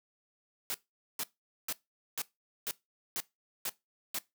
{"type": "noise bursts", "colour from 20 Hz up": "white", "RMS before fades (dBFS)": -35, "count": 8, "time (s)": [0.7, 4.186], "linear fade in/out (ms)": 0, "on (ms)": 42, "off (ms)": 450, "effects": ["noise-tail reverb RT60 0.2 s tail -20 dB re dry", "high-pass 150 Hz 12 dB/octave"]}